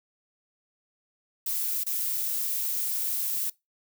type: noise with dropouts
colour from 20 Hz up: violet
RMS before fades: -29 dBFS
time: 1.46-3.5 s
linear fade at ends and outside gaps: 5 ms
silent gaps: 1.837-1.864 s
effects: noise-tail reverb RT60 0.2 s tail -22 dB re dry